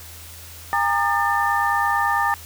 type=tone cluster; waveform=sine; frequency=810 / 919 / 1211 / 1785 Hz; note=G#5 / A#5 / D#6 / A6; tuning=-43 / -25 / -47 / +24 cents; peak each=-23 dBFS; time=0.73-2.34 s; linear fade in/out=0 ms; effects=added 83 Hz sine -42 dBFS peak until 2.45 s + white hiss -41 dBFS RMS until 2.45 s